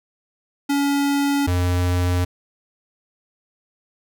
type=tone pair in turn; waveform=square; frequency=282.4 / 89.29 Hz; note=C#4 / F2; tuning=+32 / +39 cents; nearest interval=octave + minor sixth; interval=1993 cents; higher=first; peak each=-18 dBFS; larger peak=neither; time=0.69-1.47 / 1.47-2.25 s; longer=neither; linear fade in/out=10 ms; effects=none